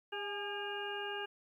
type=harmonic tone with a mistuned harmonic; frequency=404.7 Hz; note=G#4; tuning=45 cents flat; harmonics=1 / 2 / 3 / 4 / 6 / 7; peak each=-42 / -44 / -50 / -43 / -52 / -44 dBFS; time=0.12-1.26 s; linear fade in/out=10 ms; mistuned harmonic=2; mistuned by=+47 cents; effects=12-bit